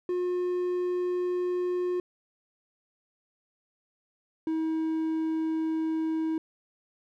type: tone pair in turn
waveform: triangle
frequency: 358.8 / 319.7 Hz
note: F4 / D#4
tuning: +47 / +47 cents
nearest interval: major second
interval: 200 cents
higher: first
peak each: -24 dBFS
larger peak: neither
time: 0.09-2 / 4.47-6.38 s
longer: neither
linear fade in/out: 2 ms
effects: none